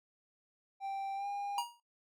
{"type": "tone with pitch glide", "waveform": "triangle", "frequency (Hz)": [784, 807.4], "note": ["G5", "G#5"], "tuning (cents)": [0, -49], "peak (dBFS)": -34, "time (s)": [0.8, 1.64], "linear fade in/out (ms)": 50, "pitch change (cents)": 51, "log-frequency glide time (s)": [1.15, 1.27]}
{"type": "tone with exponential decay", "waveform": "square", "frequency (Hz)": 950, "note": "A#5", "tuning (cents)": 33, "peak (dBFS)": -30, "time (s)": [1.58, 1.8], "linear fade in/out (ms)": 2, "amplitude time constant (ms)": 47}
{"effects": ["noise-tail reverb RT60 0.2 s tail -22 dB re dry"]}